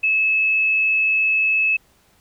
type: tone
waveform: sine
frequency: 2597 Hz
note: E7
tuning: 26 cents flat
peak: -15 dBFS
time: 0.03-1.77 s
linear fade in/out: 10 ms
effects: pink hiss -58 dBFS RMS until 2.2 s